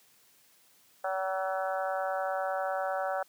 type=harmonic tone with a mistuned harmonic; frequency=190 Hz; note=F#3; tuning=46 cents sharp; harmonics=3 / 4 / 5 / 6 / 7 / 8 / 9; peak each=-33 / -33 / -42 / -44 / -39 / -40 / -48 dBFS; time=1.04-3.23 s; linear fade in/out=5 ms; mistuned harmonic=8; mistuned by=-20 cents; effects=white hiss -63 dBFS RMS until 3.28 s + high-pass 100 Hz 12 dB/octave